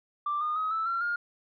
sine tone with pitch steps, 1177 / 1221.3 / 1267.3 / 1315 / 1364.6 / 1416 Hz, D6 / D#6 / D#6 / E6 / F6 / F6, +3 / -33 / +31 / -5 / -41 / +23 cents, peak -26 dBFS, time 0.26-1.16 s, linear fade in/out 5 ms, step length 150 ms, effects tanh soft clip ceiling -22 dBFS

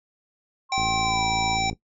sine tone with pitch glide, 1065 to 965.4 Hz, C6 to B5, +30 to -40 cents, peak -30 dBFS, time 0.69-1.59 s, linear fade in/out 50 ms, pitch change -170 cents, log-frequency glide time 1-1.26 s
harmonic tone, 775 Hz, G5, 20 cents flat, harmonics 1 / 3 / 5 / 7 / 9, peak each -24 / -29 / -31 / -32 / -34 dBFS, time 0.72-1.7 s, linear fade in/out 2 ms
click train, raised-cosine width 3 ms, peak -20 dBFS, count 54, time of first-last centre 0.78-1.73 s, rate 55.8 Hz
effects noise-tail reverb RT60 0.1 s tail -17 dB re dry

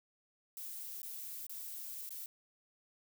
violet noise with dropouts, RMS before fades -45 dBFS, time 0.57-2.26 s, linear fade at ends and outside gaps 1 ms, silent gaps 1.018-1.03 / 1.467-1.495 / 2.092-2.106 s, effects none

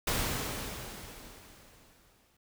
pink noise with exponential decay, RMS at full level -29 dBFS, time 0.07-2.37 s, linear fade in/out 5 ms, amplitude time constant 500 ms, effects none

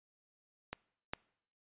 clicks, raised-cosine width 0.3 ms, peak -23 / -20 dBFS, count 2, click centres 0.73 / 1.135 s, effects noise-tail reverb RT60 0.7 s tail -24 dB re dry + resampled to 8000 Hz

